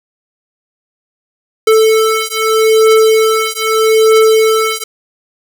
square beating tone pair, 440 / 440.8 Hz, A4 / A4, 0 / +3 cents, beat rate 0.8 Hz, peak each -11 dBFS, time 1.67-4.84 s, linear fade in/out 5 ms, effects none

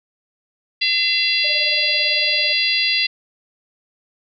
harmonic tone, 680 Hz, F5, 46 cents flat, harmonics 3 / 4 / 5 / 6 / 7, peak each -24 / -20 / -24 / -23 / -21 dBFS, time 0.81-3.07 s, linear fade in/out 10 ms
sine tone with tremolo, 597 Hz, D5, 28 cents sharp, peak -27 dBFS, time 1.44-2.53 s, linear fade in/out 5 ms, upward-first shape sine, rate 18 Hz, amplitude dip 70%
effects none

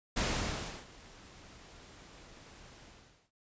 pink noise with ADSR envelope, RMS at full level -31 dBFS, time 0.16-3.31 s, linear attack 13 ms, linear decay 670 ms, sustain -23 dB, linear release 510 ms, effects resampled to 16000 Hz

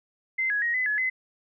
sine tone with pitch steps, 2071 / 1670 / 1883 / 2016 / 1701 / 2037 Hz, C7 / G#6 / A#6 / B6 / G#6 / C7, -18 / +9 / +17 / +35 / +41 / -47 cents, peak -23 dBFS, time 0.38-1.1 s, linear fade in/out 10 ms, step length 120 ms, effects none

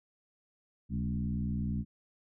sine tone with frequency modulation, 144.2 Hz, D3, 31 cents flat, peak -30 dBFS, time 0.89-1.85 s, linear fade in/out 50 ms, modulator 59.9 Hz, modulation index 1.6, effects none

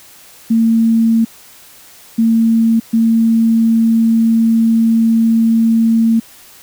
sine tone bursts at uneven times, 226.8 Hz, A#3, 47 cents flat, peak -8 dBFS, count 3, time 0.5-1.25 / 2.18-2.8 / 2.93-6.2 s, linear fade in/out 10 ms, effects white hiss -41 dBFS RMS until 6.62 s

